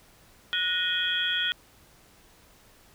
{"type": "tone cluster", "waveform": "sine", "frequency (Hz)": [1462, 1865, 2490, 3162, 3338], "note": ["F#6", "A#6", "D#7", "G7", "G#7"], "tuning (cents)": [-21, 0, 1, 14, 8], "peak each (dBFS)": [-30, -33, -36, -32, -28], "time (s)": [0.53, 1.52], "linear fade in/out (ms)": 0, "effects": ["pink hiss -57 dBFS RMS until 2.94 s"]}